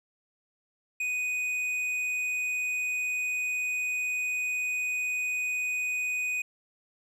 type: tone with tanh clipping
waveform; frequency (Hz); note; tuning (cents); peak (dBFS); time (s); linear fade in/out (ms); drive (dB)
sine; 2489; D#7; 0; -29; 1-6.42; 5; 8
effects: none

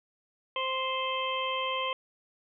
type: harmonic tone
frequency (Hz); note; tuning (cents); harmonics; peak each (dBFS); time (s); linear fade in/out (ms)
523.3; C5; 0; 1 / 2 / 4 / 5 / 6; -35 / -32 / -39 / -38 / -35; 0.56-1.93; 2
effects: none

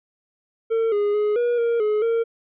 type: tone with pitch steps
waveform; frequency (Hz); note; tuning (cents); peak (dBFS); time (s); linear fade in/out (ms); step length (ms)
triangle; 452.6 / 411.7 / 419.4 / 480 / 467.5 / 423.8 / 459.8; A4 / G#4 / G#4 / B4 / A#4 / G#4 / A#4; +49 / -15 / +17 / -49 / +5 / +35 / -24; -16; 0.7-2.24; 20; 220
effects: resampled to 8000 Hz

